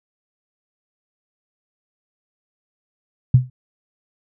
sine tone with exponential decay, 126.6 Hz, B2, 43 cents sharp, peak -4 dBFS, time 3.34-3.5 s, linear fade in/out 5 ms, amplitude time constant 34 ms, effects none

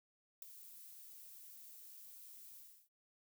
violet noise with ADSR envelope, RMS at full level -44 dBFS, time 0.42-2.89 s, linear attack 4 ms, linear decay 7 ms, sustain -12 dB, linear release 320 ms, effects none

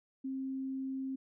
sine tone, 265.9 Hz, C4, 28 cents sharp, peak -35 dBFS, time 0.24-1.16 s, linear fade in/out 10 ms, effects none

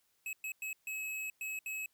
square tone bursts at uneven times, 2572 Hz, E7, 43 cents flat, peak -38 dBFS, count 6, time 0.26-0.33 / 0.44-0.52 / 0.62-0.73 / 0.87-1.3 / 1.41-1.59 / 1.66-1.86 s, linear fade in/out 2 ms, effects white hiss -75 dBFS RMS until 1.93 s

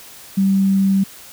sine tone, 194.2 Hz, G3, 16 cents flat, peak -12 dBFS, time 0.37-1.04 s, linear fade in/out 10 ms, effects white hiss -40 dBFS RMS until 1.32 s

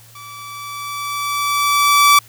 sawtooth tone with level ramp, 1156 Hz, D6, 28 cents flat, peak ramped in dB -31 to -3 dBFS, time 0.15-2.19 s, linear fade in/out 5 ms, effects added 113 Hz sine -46 dBFS peak until 2.28 s + white hiss -46 dBFS RMS until 2.28 s

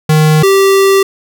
square tone pair in turn, 154.8 / 390.1 Hz, D#3 / G4, -9 / -8 cents, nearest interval octave + major third, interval 1601 cents, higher second, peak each -6 dBFS, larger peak neither, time 0.09-0.43 / 0.43-1.03 s, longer second, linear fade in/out 5 ms, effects none

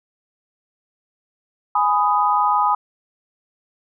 sine chord, G# minor, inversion none, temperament just, 830.6 / 996.7 / 1245.9 Hz, G#5 / B5 / D#6, 0 / +16 / +2 cents, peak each -19 dBFS, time 1.75-2.75 s, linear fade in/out 5 ms, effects none

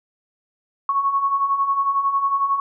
sine beating tone pair, 1097 / 1108 Hz, C#6 / C#6, -18 / -1 cents, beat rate 11 Hz, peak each -25 / -18 dBFS, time 0.89-2.6 s, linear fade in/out 2 ms, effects none

